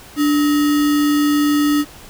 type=tone with sample-and-hold; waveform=sine; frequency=293.7 Hz; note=D4; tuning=in tune; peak=-12 dBFS; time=0.16-1.85 s; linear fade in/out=50 ms; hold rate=1575 Hz; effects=pink hiss -40 dBFS RMS until 2.09 s